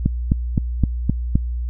click train, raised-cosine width 5 ms, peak -3 dBFS, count 6, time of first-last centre 0.06-1.355 s, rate 3.86 Hz, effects added 60 Hz sine -21 dBFS peak until 1.69 s

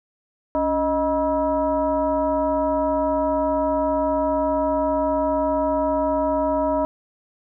sine tone with frequency modulation, 623 Hz, D#5, 2 cents sharp, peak -18 dBFS, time 0.55-6.85 s, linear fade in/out 0 ms, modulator 341 Hz, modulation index 1.1, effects none

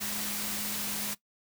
sine tone in noise, 207 Hz, G#3, 5 cents flat, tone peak -42 dBFS, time 0-1.15 s, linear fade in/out 20 ms, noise white, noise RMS -34 dBFS, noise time 0-1.15 s, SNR -11 dB, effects noise-tail reverb RT60 0.1 s tail -18 dB re dry

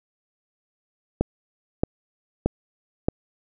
click train, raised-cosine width 2 ms, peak -6 dBFS, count 4, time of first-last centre 1.21-3.085 s, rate 1.6 Hz, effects none

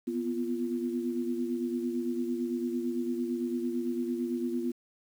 sine tone cluster, 244 / 252.9 / 345.2 Hz, B3 / B3 / F4, -21 / +41 / -20 cents, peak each -32 / -37 / -33 dBFS, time 0.07-4.72 s, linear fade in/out 10 ms, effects 9-bit

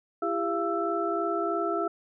sine tone cluster, 335.9 / 399 / 683 / 1325 Hz, E4 / G4 / F5 / E6, +33 / +31 / -39 / +9 cents, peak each -31 dBFS, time 0.22-1.88 s, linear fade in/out 5 ms, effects none

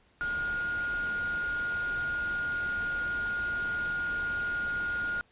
sine tone in noise, 1429 Hz, F6, 39 cents sharp, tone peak -29 dBFS, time 0.21-5.21 s, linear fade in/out 0 ms, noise pink, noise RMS -43 dBFS, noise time 0.21-5.21 s, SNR +11 dB, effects pink hiss -65 dBFS RMS until 5.31 s + resampled to 8000 Hz

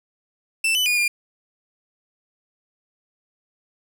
40% pulse tone with pitch steps, 2664 / 2998 / 2447 / 2406 Hz, E7 / F#7 / D#7 / D7, +18 / +22 / -29 / +41 cents, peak -17 dBFS, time 0.64-1.08 s, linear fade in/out 5 ms, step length 110 ms, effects none

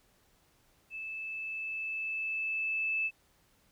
sine tone with level ramp, 2624 Hz, E7, 9 cents flat, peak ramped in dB -38 to -28 dBFS, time 0.9-3.11 s, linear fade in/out 50 ms, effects pink hiss -68 dBFS RMS until 3.71 s

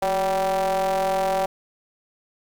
square ring-modulated tone, 98.8 Hz, G2, 14 cents sharp, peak -18 dBFS, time 0.02-1.46 s, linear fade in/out 5 ms, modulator 670 Hz, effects 8-bit

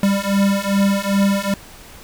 square beating tone pair, 197 / 199.5 Hz, G3 / G3, +9 / +31 cents, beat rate 2.5 Hz, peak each -19 / -18 dBFS, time 0.03-1.54 s, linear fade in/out 2 ms, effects pink hiss -41 dBFS RMS until 2.03 s

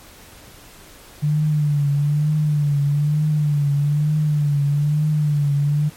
sine tone with vibrato, 147.5 Hz, D3, 8 cents sharp, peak -15 dBFS, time 1.22-5.9 s, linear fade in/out 20 ms, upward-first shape triangle, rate 1.1 Hz, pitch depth 70 cents each way, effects pink hiss -44 dBFS RMS until 5.96 s + MP3 64 kbps

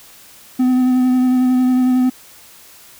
triangle tone with vibrato, 253.6 Hz, B3, 46 cents sharp, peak -9 dBFS, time 0.59-2.1 s, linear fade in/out 10 ms, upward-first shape sine, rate 11 Hz, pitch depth 17 cents each way, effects white hiss -43 dBFS RMS until 2.99 s

